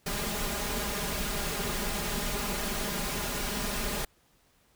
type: noise with comb filter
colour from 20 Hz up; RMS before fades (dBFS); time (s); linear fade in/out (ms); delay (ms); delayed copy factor
pink; -32; 0.06-4.05; 5; 4.9; +0.9
effects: pink hiss -66 dBFS RMS until 4.75 s